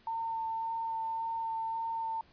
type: tone with vibrato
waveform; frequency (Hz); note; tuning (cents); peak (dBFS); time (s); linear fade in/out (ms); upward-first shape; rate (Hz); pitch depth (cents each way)
sine; 904; A5; +47; -32; 0.07-2.21; 2; sine; 1.8; 11
effects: pink hiss -63 dBFS RMS until 2.32 s + resampled to 11025 Hz